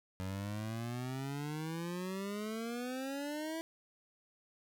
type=exponential sweep; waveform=25% pulse; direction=up; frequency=92.5 to 329.6 Hz; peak=-34 dBFS; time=0.2-3.61 s; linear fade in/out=0 ms; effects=none